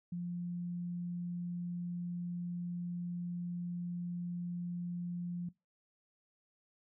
sine tone, 175 Hz, F3, 4 cents sharp, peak -36 dBFS, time 0.12-5.49 s, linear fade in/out 5 ms, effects noise-tail reverb RT60 0.2 s tail -20 dB re dry

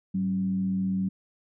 sine tone with frequency modulation, 190 Hz, F#3, 46 cents sharp, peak -24 dBFS, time 0.14-1.09 s, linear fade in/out 10 ms, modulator 85 Hz, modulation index 0.35, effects none

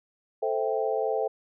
sine chord, A minor seventh, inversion none, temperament equal, 440 / 523.3 / 659.3 / 784 Hz, A4 / C5 / E5 / G5, 0 / 0 / 0 / 0 cents, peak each -28 / -30 / -31 / -32 dBFS, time 0.42-1.28 s, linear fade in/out 10 ms, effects none

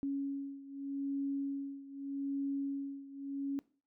sine beating tone pair, 277.2 / 278.02 Hz, C#4 / C#4, 0 / +5 cents, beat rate 0.82 Hz, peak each -37 / -40 dBFS, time 0.03-3.59 s, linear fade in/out 0 ms, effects noise-tail reverb RT60 0.4 s tail -20 dB re dry

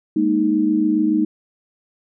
sine chord, Ab suspended second, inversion none, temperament equal with one note detuned, 206 / 233.1 / 311.1 Hz, Ab3 / Bb3 / Eb4, -14 / 0 / 0 cents, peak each -22 / -22 / -16 dBFS, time 0.16-1.25 s, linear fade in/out 5 ms, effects none

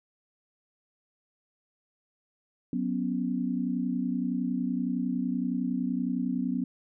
sine chord, F# suspended fourth, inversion none, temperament just, 185 / 246.7 / 277.5 Hz, F#3 / B3 / C#4, 0 / -2 / +2 cents, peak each -32 / -29 / -33 dBFS, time 2.73-6.64 s, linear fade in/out 2 ms, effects none

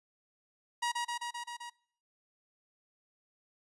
sawtooth tone with echo, 954 Hz, A#5, 40 cents sharp, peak -26 dBFS, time 0.82-0.92 s, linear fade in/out 10 ms, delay 130 ms, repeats 6, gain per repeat -2 dB, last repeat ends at 1.7 s, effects noise-tail reverb RT60 0.6 s tail -24 dB re dry + resampled to 24000 Hz

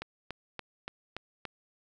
click train, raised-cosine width 0.3 ms, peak -21 dBFS, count 6, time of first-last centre 0.02-1.453 s, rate 3.49 Hz, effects none

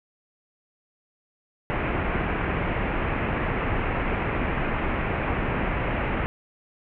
pink low-pass noise, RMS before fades -26 dBFS, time 1.7-6.26 s, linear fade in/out 0 ms, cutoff 2600 Hz, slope 48 dB/octave, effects none

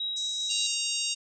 sine tone with tremolo, 3836 Hz, A#7, 49 cents sharp, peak -28 dBFS, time 0-0.67 s, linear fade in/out 5 ms, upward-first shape triangle, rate 5.1 Hz, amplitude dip 25%
pink band-pass noise, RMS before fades -40 dBFS, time 0.16-0.75 s, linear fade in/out 10 ms, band 5300 to 8000 Hz, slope 96 dB/octave
harmonic tone, 932.3 Hz, A#5, in tune, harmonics 3 / 4 / 5 / 6 / 7 / 8 / 9, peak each -33 / -34 / -35 / -36 / -36 / -37 / -38 dBFS, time 0.49-1.15 s, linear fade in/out 20 ms
effects none

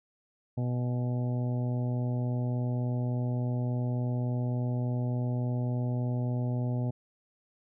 harmonic tone with a mistuned harmonic, 123.47 Hz, B2, in tune, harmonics 1 / 2 / 3 / 4 / 5 / 6 / 7, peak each -28 / -35 / -44 / -45 / -43 / -50 / -50 dBFS, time 0.57-6.91 s, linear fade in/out 10 ms, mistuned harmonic 7, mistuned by -30 cents, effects none

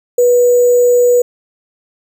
sine tone with sample-and-hold, 488.5 Hz, B4, 19 cents flat, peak -6 dBFS, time 0.18-1.22 s, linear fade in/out 5 ms, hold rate 7350 Hz, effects none

